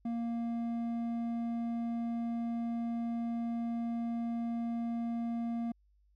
sine tone with hard clipping, 233.1 Hz, A#3, in tune, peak -34 dBFS, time 0.05-5.72 s, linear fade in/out 5 ms, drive 6 dB, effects added 50 Hz sine -65 dBFS peak until 6.15 s

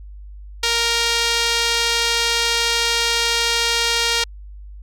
sawtooth tone with band-pass filter, 466.2 Hz, A#4, in tune, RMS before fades -19 dBFS, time 0.63-4.24 s, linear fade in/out 5 ms, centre 4200 Hz, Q 1.2, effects added 50 Hz sine -34 dBFS peak until 4.82 s

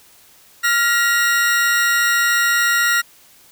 40% pulse tone pair together, 1396.9 / 1900.4 Hz, F6 / A#6, 0 / +33 cents, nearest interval perfect fourth, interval 533 cents, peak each -16 dBFS, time 0.63-3.02 s, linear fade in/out 20 ms, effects white hiss -49 dBFS RMS until 3.51 s

